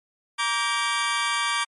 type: tone cluster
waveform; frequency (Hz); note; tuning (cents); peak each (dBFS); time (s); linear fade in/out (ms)
20% pulse; 941 / 1160 / 1587; A#5 / D6 / G6; +16 / -22 / +21; -24 / -20 / -24; 0.38-1.65; 20
effects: MP3 48 kbps